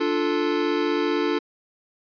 square chord, D minor, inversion none, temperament equal, 293.7 / 349.2 / 440 Hz, D4 / F4 / A4, 0 / 0 / 0 cents, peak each -26 dBFS, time 0-1.39 s, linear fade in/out 10 ms, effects resampled to 11025 Hz

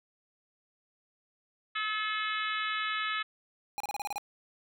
harmonic tone, 430 Hz, A4, 40 cents flat, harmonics 3 / 4 / 5 / 6 / 7 / 8 / 9, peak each -34 / -36 / -38 / -40 / -41 / -42 / -43 dBFS, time 1.75-3.23 s, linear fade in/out 10 ms
square tone bursts, 820 Hz, G#5, 22 cents flat, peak -33 dBFS, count 8, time 3.78-4.181 s, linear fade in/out 0 ms, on 23 ms, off 31 ms
effects none

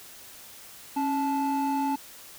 triangle tone pair together, 274.3 / 871 Hz, C#4 / A5, -18 / -18 cents, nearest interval octave + minor sixth, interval 2000 cents, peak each -24 dBFS, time 0.96-1.96 s, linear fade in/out 10 ms, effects tanh soft clip ceiling -19 dBFS + white hiss -47 dBFS RMS until 2.38 s

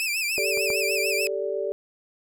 sawtooth tone with vibrato, 2500 Hz, D#7, 8 cents sharp, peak -21 dBFS, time 0-1.27 s, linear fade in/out 0 ms, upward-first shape sine, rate 6.7 Hz, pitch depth 120 cents each way
sine chord, G suspended second, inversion none, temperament equal with one note detuned, 392 / 440 / 580.2 Hz, G4 / A4 / D5, 0 / 0 / -21 cents, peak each -29 / -30 / -29 dBFS, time 0.38-1.72 s, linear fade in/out 0 ms
clicks, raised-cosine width 1 ms, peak -25 / -20 dBFS, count 2, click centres 0.574 / 0.703 s
effects none

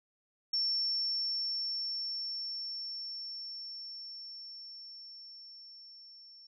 sine tone with level ramp, 5430 Hz, F8, 50 cents flat, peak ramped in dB -28 to -52 dBFS, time 0.53-6.47 s, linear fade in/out 5 ms, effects none

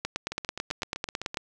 two click trains, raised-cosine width 0.2 ms, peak -17 / -12 dBFS, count 9 / 13, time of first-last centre 0.32-1.344 / 0.05-1.372 s, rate 7.81 / 9.08 Hz, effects none

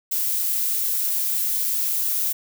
violet noise, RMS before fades -23 dBFS, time 0.11-2.33 s, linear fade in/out 10 ms, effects none

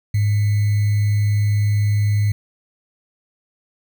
sine tone with sample-and-hold, 103.83 Hz, G#2, in tune, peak -14 dBFS, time 0.14-2.32 s, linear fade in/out 5 ms, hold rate 2100 Hz, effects none

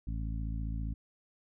harmonic tone, 55 Hz, A1, in tune, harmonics 1 / 2 / 3 / 4 / 5, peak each -34 / -40 / -44 / -46 / -48 dBFS, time 0.07-0.94 s, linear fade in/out 5 ms, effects none

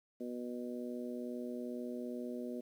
harmonic tone, 122.3 Hz, B2, 16 cents flat, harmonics 2 / 3 / 4 / 5, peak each -41 / -45 / -47 / -49 dBFS, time 0.2-2.61 s, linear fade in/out 10 ms, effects 11-bit

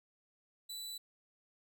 sawtooth tone, 3969 Hz, B7, 8 cents sharp, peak -39 dBFS, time 0.69-0.98 s, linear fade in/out 10 ms, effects none

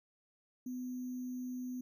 sine tone with sample-and-hold, 251.6 Hz, B3, 32 cents sharp, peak -38 dBFS, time 0.66-1.81 s, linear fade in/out 5 ms, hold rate 6300 Hz, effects none

